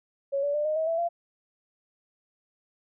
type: tone with pitch steps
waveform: sine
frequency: 554.4 / 574.3 / 594.9 / 616.2 / 638.3 / 661.2 / 684.9 Hz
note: C#5 / D5 / D5 / D#5 / D#5 / E5 / F5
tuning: 0 / -39 / +22 / -17 / +44 / +5 / -34 cents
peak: -24 dBFS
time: 0.32-1.09 s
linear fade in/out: 20 ms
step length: 110 ms
effects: none